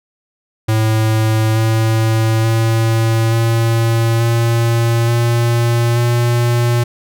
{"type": "tone with pitch steps", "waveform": "square", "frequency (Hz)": [110, 111.54, 113.09, 114.67, 116.27, 117.9, 119.54], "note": ["A2", "A2", "A2", "A#2", "A#2", "A#2", "A#2"], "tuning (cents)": [0, 24, 48, -28, -4, 20, 44], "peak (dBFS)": -12, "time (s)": [0.68, 6.84], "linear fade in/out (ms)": 10, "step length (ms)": 880, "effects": []}